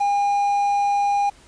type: tone with quantisation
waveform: triangle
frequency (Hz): 810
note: G#5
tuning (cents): -43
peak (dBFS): -15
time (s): 0-1.3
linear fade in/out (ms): 10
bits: 7
effects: pink hiss -51 dBFS RMS until 1.47 s + resampled to 22050 Hz